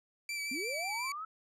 sawtooth tone with vibrato, 2317 Hz, D7, 24 cents flat, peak -32 dBFS, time 0.29-1.12 s, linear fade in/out 2 ms, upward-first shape sine, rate 5.7 Hz, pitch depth 26 cents each way
sine linear sweep, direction up, 233.1 to 1328 Hz, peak -38 dBFS, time 0.51-1.25 s, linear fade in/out 5 ms
effects low-pass 11000 Hz 12 dB/octave

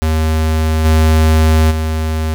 square tone with level steps, 79 Hz, D#2, 27 cents sharp, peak -12 / -8 / -15 dBFS, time 0.02-2.34 s, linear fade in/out 0 ms, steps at 0.84 / 1.7 s, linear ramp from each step 20 ms, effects none

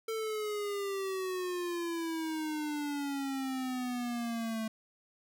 square exponential sweep, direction down, 448.7 to 219.5 Hz, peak -34 dBFS, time 0.08-4.68 s, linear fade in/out 5 ms, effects none

